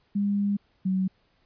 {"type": "tone pair in turn", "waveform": "sine", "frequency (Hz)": [202.1, 188.33], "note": ["G#3", "F#3"], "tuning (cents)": [-47, 31], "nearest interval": "minor second", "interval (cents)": 122, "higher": "first", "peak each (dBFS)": -22, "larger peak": "neither", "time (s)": [[0.15, 0.57], [0.85, 1.08]], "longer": "first", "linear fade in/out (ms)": 10, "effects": ["pink hiss -67 dBFS RMS until 1.45 s", "resampled to 11025 Hz"]}